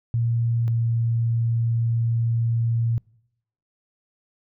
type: tone pair in turn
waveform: sine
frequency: 116.8 / 115.86 Hz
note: A#2 / A#2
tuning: +4 / -10 cents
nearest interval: unison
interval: 14 cents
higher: first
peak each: -19 dBFS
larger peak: neither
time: 0.14-0.68 / 0.68-2.98 s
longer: second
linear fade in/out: 0 ms
effects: noise-tail reverb RT60 0.8 s tail -26 dB re dry